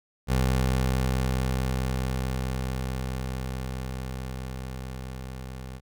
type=tone with level ramp; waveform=20% pulse; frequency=64.6 Hz; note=C2; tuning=21 cents flat; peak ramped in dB=-16 to -32 dBFS; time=0.27-5.81 s; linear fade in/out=50 ms; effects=none